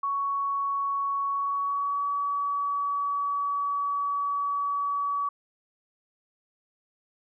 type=tone with pitch glide; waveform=sine; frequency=1115 to 1138.4 Hz; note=C#6 to C#6; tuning=+10 to +46 cents; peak=-25 dBFS; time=0.03-5.29 s; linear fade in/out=5 ms; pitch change=+36 cents; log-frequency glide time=1.3-2.07 s; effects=none